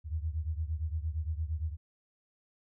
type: beating tone pair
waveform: sine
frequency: 76.4 / 85.1 Hz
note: D#2 / F2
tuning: -31 / -44 cents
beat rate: 8.7 Hz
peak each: -33 / -36 dBFS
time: 0.04-1.77 s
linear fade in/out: 50 ms
effects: none